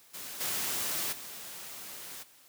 white noise with level steps, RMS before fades -42 / -33 / -44 dBFS, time 0.13-2.24 s, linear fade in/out 20 ms, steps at 0.4 / 1.12 s, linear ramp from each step 10 ms, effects white hiss -59 dBFS RMS until 2.48 s + high-pass 100 Hz 12 dB/octave

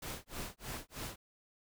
pink noise with tremolo, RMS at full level -41 dBFS, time 0.02-1.16 s, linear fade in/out 5 ms, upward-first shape sine, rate 3.2 Hz, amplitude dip 100%, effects none

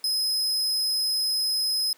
40% pulse tone, 5090 Hz, D#8, 39 cents sharp, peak -22 dBFS, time 0.04-1.93 s, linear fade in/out 2 ms, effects pink hiss -57 dBFS RMS until 1.97 s + high-pass 400 Hz 12 dB/octave

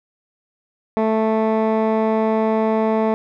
15% pulse tone with low-pass filter, 220 Hz, A3, in tune, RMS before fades -18 dBFS, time 0.97-3.14 s, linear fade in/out 0 ms, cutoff 1200 Hz, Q 0.81, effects none

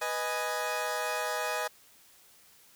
20% pulse chord, G# minor, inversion first, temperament equal, 493.9 / 622.3 / 830.6 Hz, B4 / D#5 / G#5, 0 / 0 / 0 cents, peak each -31 / -29 / -30 dBFS, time 0.01-1.68 s, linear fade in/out 10 ms, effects white hiss -59 dBFS RMS until 2.75 s

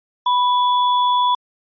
sine tone with sample-and-hold, 987.8 Hz, B5, in tune, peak -13 dBFS, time 0.26-1.35 s, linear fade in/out 5 ms, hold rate 4410 Hz, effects resampled to 11025 Hz

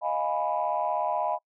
sine chord, F half-diminished seventh, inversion third, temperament equal, 622.3 / 698.5 / 830.6 / 987.8 Hz, Eb5 / F5 / Ab5 / Cb6, 0 / 0 / 0 / 0 cents, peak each -30 dBFS, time 0.01-1.39 s, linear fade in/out 50 ms, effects noise-tail reverb RT60 0.1 s tail -25 dB re dry + tanh soft clip ceiling -16 dBFS

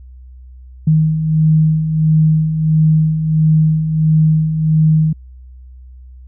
sine beating tone pair, 155.56 / 157.06 Hz, D#3 / D#3, 0 / +17 cents, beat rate 1.5 Hz, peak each -18 / -10 dBFS, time 0.87-5.13 s, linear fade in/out 5 ms, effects added 63 Hz sine -34 dBFS peak until 6.27 s

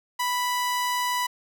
sawtooth tone, 987.8 Hz, B5, in tune, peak -20 dBFS, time 0.19-1.27 s, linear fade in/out 10 ms, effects none

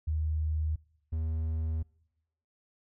sine / triangle tone pair in turn, 77.78 / 79.78 Hz, D#2 / D#2, 0 / +44 cents, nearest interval unison, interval 44 cents, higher second, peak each -27 dBFS, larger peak neither, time 0.07-0.76 / 1.12-1.83 s, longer second, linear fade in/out 10 ms, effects noise-tail reverb RT60 0.9 s tail -25 dB re dry

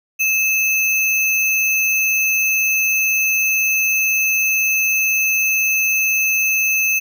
sine tone with sample-and-hold, 2602 Hz, E7, 23 cents flat, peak -14 dBFS, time 0.19-7 s, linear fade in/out 20 ms, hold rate 8820 Hz, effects none

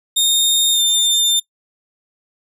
sawtooth tone with pitch glide, 3673 to 3602 Hz, A#7 to A7, -26 to +40 cents, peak -10 dBFS, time 0.16-1.4 s, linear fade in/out 10 ms, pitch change -34 cents, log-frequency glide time 0.72-0.81 s, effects noise-tail reverb RT60 0.1 s tail -21 dB re dry

